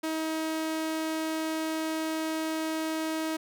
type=tone; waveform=sawtooth; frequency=317.8 Hz; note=D#4; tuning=37 cents sharp; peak=-25 dBFS; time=0.03-3.37 s; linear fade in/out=10 ms; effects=none